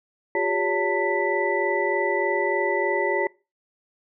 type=tone cluster; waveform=sine; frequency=359.7 / 403 / 564 / 898 / 1979 Hz; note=F#4 / G4 / C#5 / A5 / B6; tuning=-49 / +48 / +30 / +35 / +3 cents; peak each=-27 dBFS; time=0.35-3.27 s; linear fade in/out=2 ms; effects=noise-tail reverb RT60 0.3 s tail -23 dB re dry